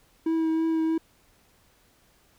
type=tone with vibrato; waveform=triangle; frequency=323 Hz; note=E4; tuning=35 cents flat; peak=-20 dBFS; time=0.26-0.98 s; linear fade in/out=5 ms; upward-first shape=triangle; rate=3.1 Hz; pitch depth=17 cents each way; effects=pink hiss -62 dBFS RMS until 2.38 s